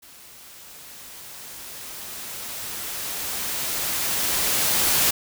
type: noise with level ramp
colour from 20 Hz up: white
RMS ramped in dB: -47 to -19 dBFS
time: 0.02-5.11 s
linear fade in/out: 10 ms
effects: none